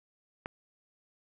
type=click; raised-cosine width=0.5 ms; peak=-21 dBFS; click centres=0.459 s; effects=none